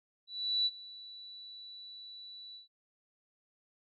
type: tone with ADSR envelope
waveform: sine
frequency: 3951 Hz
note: B7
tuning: in tune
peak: -26 dBFS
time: 0.27-2.68 s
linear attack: 390 ms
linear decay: 39 ms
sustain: -20 dB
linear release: 130 ms
effects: none